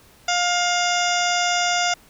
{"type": "harmonic tone", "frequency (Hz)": 707, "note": "F5", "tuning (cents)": 21, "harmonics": [1, 2, 3, 4, 5, 7, 8, 9, 10], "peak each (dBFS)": [-22, -25, -27, -28, -29, -30, -31, -32, -32], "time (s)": [0.28, 1.94], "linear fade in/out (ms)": 5, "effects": ["pink hiss -52 dBFS RMS until 2.09 s"]}